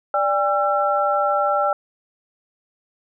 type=tone cluster; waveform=sine; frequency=587 / 805 / 1347 Hz; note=D5 / G5 / E6; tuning=-1 / +46 / +37 cents; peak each=-21 dBFS; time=0.14-1.73 s; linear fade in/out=2 ms; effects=none